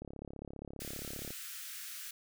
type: click train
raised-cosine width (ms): 2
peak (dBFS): -31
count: 46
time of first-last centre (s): 0.02-1.306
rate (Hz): 35
type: high-pass noise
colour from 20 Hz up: white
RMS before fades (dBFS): -45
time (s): 0.8-2.11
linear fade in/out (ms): 5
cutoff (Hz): 1300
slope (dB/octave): 48
effects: none